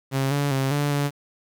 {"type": "tone with pitch steps", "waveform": "sawtooth", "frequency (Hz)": [135.3, 142.9, 134.6, 144.9, 143.2], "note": ["C#3", "D3", "C3", "D3", "D3"], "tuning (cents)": [-42, -47, 49, -23, -43], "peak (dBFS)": -17, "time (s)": [0.11, 1.11], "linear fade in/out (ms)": 50, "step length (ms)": 200, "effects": ["8-bit"]}